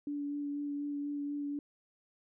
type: tone with vibrato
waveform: sine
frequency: 288.3 Hz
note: D4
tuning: 32 cents flat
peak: -34 dBFS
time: 0.07-1.59 s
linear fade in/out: 2 ms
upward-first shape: sine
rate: 4.1 Hz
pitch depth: 12 cents each way
effects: none